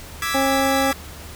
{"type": "chord", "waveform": "sawtooth", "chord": "E dominant seventh", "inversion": "third", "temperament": "equal", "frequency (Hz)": [1174.7, 1318.5, 1661.2, 1975.5], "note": ["D6", "E6", "G#6", "B6"], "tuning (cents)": [0, 0, 0, 0], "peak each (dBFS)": -24, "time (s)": [0.22, 0.93], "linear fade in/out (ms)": 2}
{"type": "harmonic tone", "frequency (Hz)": 270.1, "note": "C#4", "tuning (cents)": -45, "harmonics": [1, 2, 3], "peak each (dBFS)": [-22, -22, -22], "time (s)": [0.34, 0.92], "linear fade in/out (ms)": 10}
{"effects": ["added 75 Hz sine -39 dBFS peak until 1.35 s", "pink hiss -39 dBFS RMS until 1.35 s"]}